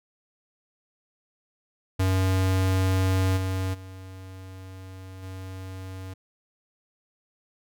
square tone with level steps, 94.2 Hz, F#2, 32 cents sharp, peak -21 / -26 / -40 / -36 dBFS, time 1.99-6.14 s, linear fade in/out 10 ms, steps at 3.36 / 3.73 / 5.22 s, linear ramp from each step 20 ms, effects none

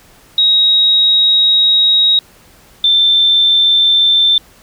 sine tone pair in turn, 3795 / 3557 Hz, A#7 / A7, +30 / +18 cents, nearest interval minor second, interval 112 cents, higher first, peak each -7 dBFS, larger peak neither, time 0.38-2.19 / 2.84-4.38 s, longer first, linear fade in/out 2 ms, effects pink hiss -45 dBFS RMS until 4.62 s

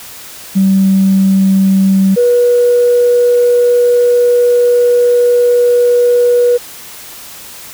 sine tone pair in turn, 192.6 / 485.3 Hz, G3 / B4, -30 / -30 cents, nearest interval octave + major third, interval 1600 cents, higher second, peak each -5 dBFS, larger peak neither, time 0.55-2.16 / 2.16-6.58 s, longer second, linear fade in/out 20 ms, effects tanh soft clip ceiling -1 dBFS + white hiss -31 dBFS RMS until 7.73 s

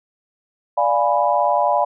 sine chord, D diminished seventh, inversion none, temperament equal, 587.3 / 698.5 / 830.6 / 987.8 Hz, D5 / F5 / Ab5 / Cb6, 0 / 0 / 0 / 0 cents, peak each -20 dBFS, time 0.77-1.85 s, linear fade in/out 10 ms, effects none

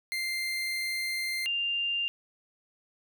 30% pulse / sine tone pair in turn, 2093 / 2794 Hz, C7 / F7, 0 / 0 cents, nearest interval perfect fourth, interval 500 cents, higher second, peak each -27 dBFS, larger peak neither, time 0.12-1.46 / 1.46-2.08 s, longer first, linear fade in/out 0 ms, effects none

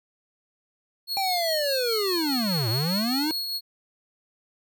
45% pulse tone with tremolo, 4327 Hz, C#8, 43 cents flat, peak -25 dBFS, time 1.07-3.61 s, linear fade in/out 50 ms, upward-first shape triangle, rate 4.9 Hz, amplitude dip 40%
square linear two-way sweep, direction down then up, 794 to 105.8 to 319.5 Hz, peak -25 dBFS, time 1.17-3.31 s, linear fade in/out 0 ms, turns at 2.69 s
effects none

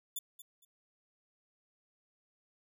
5% pulse tone with echo, 3500 Hz, A7, 10 cents flat, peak -28 dBFS, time 0.16-0.19 s, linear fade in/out 5 ms, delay 230 ms, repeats 2, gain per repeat -13 dB, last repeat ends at 0.65 s, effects none

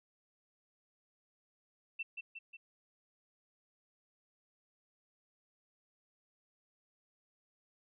sine tone with echo, 2683 Hz, E7, 30 cents sharp, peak -36 dBFS, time 1.99-2.03 s, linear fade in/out 10 ms, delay 180 ms, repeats 3, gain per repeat -4 dB, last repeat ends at 2.57 s, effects none

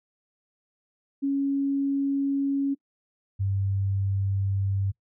sine tone pair in turn, 277.2 / 98 Hz, C#4 / G2, 0 / 0 cents, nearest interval octave + tritone, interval 1800 cents, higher first, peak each -22 / -23 dBFS, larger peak first, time 1.22-2.75 / 3.39-4.92 s, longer neither, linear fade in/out 20 ms, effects noise-tail reverb RT60 0.1 s tail -22 dB re dry

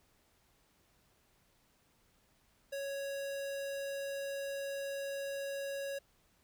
square tone, 554.4 Hz, C#5, in tune, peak -38 dBFS, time 2.72-5.99 s, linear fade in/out 10 ms, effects pink hiss -71 dBFS RMS until 6.43 s

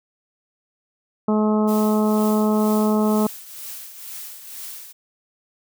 harmonic tone, 213.6 Hz, G#3, 49 cents sharp, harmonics 1 / 2 / 3 / 4 / 5 / 6, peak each -17 / -23 / -27 / -29 / -31 / -33 dBFS, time 1.28-3.27 s, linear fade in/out 5 ms
blue noise with tremolo, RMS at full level -33 dBFS, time 1.67-4.93 s, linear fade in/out 20 ms, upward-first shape triangle, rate 2.1 Hz, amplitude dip 65%
effects none

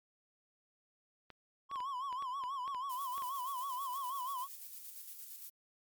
clicks, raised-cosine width 0.3 ms, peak -34 dBFS, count 11, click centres 1.303 / 1.714 / 1.758 / 1.804 / 2.127 / 2.224 / 2.438 / 2.678 / 2.747 / 3.18 / 3.222 s
triangle tone with vibrato, 1054 Hz, C6, 12 cents sharp, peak -35 dBFS, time 1.69-4.48 s, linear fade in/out 50 ms, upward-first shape sine, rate 6.2 Hz, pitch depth 120 cents each way
violet noise with tremolo, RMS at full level -47 dBFS, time 2.89-5.5 s, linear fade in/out 10 ms, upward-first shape square, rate 8.7 Hz, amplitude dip 35%
effects MP3 96 kbps

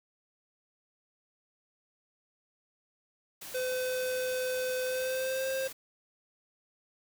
white noise, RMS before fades -44 dBFS, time 3.41-5.73 s, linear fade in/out 10 ms
square tone with pitch glide, 509 to 530.3 Hz, C5 to C5, -48 to +23 cents, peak -31 dBFS, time 3.54-5.68 s, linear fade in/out 10 ms, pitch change +71 cents, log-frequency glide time 4.84-5.5 s
effects none

